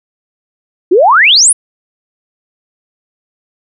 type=exponential sweep; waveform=sine; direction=up; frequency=327.8 to 10860 Hz; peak=-3 dBFS; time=0.91-1.53 s; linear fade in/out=10 ms; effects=none